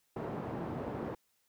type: band-pass noise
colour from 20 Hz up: pink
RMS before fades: -39 dBFS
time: 0.16-1.15 s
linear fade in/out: 5 ms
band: 140 to 790 Hz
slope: 12 dB/octave
effects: white hiss -75 dBFS RMS until 1.48 s